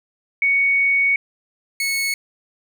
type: tone pair in turn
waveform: sine / sawtooth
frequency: 2229 / 2202 Hz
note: C#7 / C#7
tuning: +9 / -12 cents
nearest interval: unison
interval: 21 cents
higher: first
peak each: -14 / -16 dBFS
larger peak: first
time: 0.42-1.16 / 1.8-2.14 s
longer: first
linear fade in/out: 2 ms
effects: none